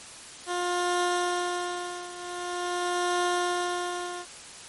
15% pulse tone with tremolo, 354.6 Hz, F4, 26 cents sharp, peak -17 dBFS, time 0.46-4.26 s, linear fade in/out 50 ms, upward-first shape triangle, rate 0.45 Hz, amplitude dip 85%, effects white hiss -44 dBFS RMS until 4.68 s + MP3 48 kbps

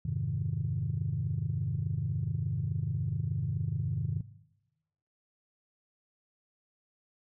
sine chord, F minor seventh, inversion none, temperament equal, 87.31 / 103.83 / 130.81 / 155.56 Hz, F2 / Ab2 / C3 / Eb3, 0 / 0 / 0 / 0 cents, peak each -38 / -35 / -33 / -34 dBFS, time 0.05-4.21 s, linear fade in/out 5 ms, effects noise-tail reverb RT60 1.0 s tail -18 dB re dry + tanh soft clip ceiling -21 dBFS

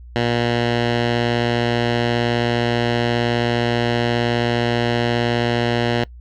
10% pulse tone with low-pass filter, 119 Hz, A#2, 36 cents sharp, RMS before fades -19 dBFS, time 0.16-6.04 s, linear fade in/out 0 ms, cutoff 3500 Hz, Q 1.5, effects noise-tail reverb RT60 0.1 s tail -23 dB re dry + added 60 Hz sine -36 dBFS peak until 6.2 s

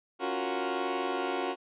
20% pulse chord, Gb major seventh, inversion second, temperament equal, 277.2 / 349.2 / 370 / 466.2 Hz, Db4 / F4 / Gb4 / Bb4, 0 / 0 / 0 / 0 cents, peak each -32 / -31 / -28 / -32 dBFS, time 0.19-1.56 s, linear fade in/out 50 ms, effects resampled to 8000 Hz

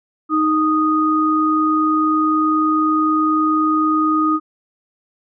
sine tone pair together, 311.1 / 1240.5 Hz, D#4 / D#6, 0 / -6 cents, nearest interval 2 octaves, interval 2394 cents, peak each -16 dBFS, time 0.29-4.4 s, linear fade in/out 50 ms, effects none

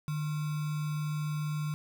sine tone with sample-and-hold, 151.2 Hz, D#3, 49 cents flat, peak -30 dBFS, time 0.08-1.74 s, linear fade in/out 0 ms, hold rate 1225 Hz, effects none

